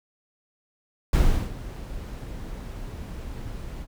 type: noise with ADSR envelope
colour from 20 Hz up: brown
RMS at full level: -18 dBFS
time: 1.13-3.87 s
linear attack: 3 ms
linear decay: 360 ms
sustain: -17 dB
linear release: 54 ms
effects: none